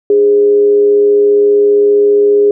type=tone with frequency modulation; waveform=sine; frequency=411.1 Hz; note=G#4; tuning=18 cents flat; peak=-5 dBFS; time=0.1-2.51 s; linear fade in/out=2 ms; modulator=115 Hz; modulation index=0.21; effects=none